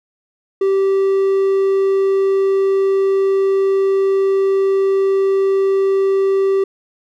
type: tone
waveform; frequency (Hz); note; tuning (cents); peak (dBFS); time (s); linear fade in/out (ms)
triangle; 388.9; G4; -14; -10; 0.61-6.64; 5
effects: none